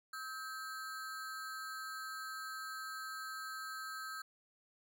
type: ring-modulated tone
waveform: square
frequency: 1432 Hz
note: F6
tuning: 43 cents sharp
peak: -40 dBFS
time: 0.13-4.22 s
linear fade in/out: 5 ms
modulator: 144 Hz
effects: none